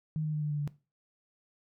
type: tone with pitch steps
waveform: sine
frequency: 155.56 / 153.51 / 151.48 / 149.48 / 147.51 / 145.56 Hz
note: D#3 / D#3 / D#3 / D3 / D3 / D3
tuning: 0 / -23 / -46 / +31 / +8 / -15 cents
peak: -29 dBFS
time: 0.16-0.676 s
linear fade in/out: 0 ms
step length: 86 ms
effects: noise-tail reverb RT60 0.3 s tail -18 dB re dry